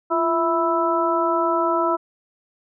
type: harmonic tone with a mistuned harmonic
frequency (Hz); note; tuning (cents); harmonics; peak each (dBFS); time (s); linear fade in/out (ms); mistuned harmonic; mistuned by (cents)
329.3; E4; -2; 1 / 2 / 3 / 4; -23 / -23 / -23 / -23; 0.1-1.97; 20; 1; +69
effects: none